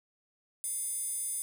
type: tone with high-pass filter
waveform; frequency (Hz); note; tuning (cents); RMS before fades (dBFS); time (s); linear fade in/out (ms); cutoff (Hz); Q
square; 708; F5; +23; -35; 0.64-1.42; 0; 9600; 8.8
effects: none